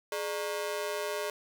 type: ring-modulated tone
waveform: sawtooth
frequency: 509 Hz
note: C5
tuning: 48 cents flat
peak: -25 dBFS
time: 0.12-1.3 s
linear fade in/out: 2 ms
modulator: 88.6 Hz
effects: none